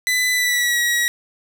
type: tone with pitch glide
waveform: sawtooth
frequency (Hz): 2000 to 1913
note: B6 to A#6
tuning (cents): +21 to +44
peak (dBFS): -13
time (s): 0.07-1.08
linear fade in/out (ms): 0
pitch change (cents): -77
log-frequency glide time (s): 0.32-0.79
effects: none